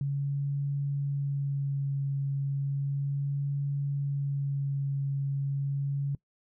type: tone with vibrato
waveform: sine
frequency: 139.9 Hz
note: C#3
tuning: 16 cents sharp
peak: -27 dBFS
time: 0.01-6.15 s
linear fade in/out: 2 ms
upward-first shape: sine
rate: 0.34 Hz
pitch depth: 15 cents each way
effects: noise-tail reverb RT60 0.1 s tail -22 dB re dry